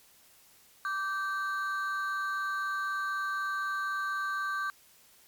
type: ring-modulated tone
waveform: triangle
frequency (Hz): 1362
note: F6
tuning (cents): -44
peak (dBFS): -25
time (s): 0.85-4.7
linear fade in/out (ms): 0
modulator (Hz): 196
effects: white hiss -60 dBFS RMS until 5.27 s + MP3 96 kbps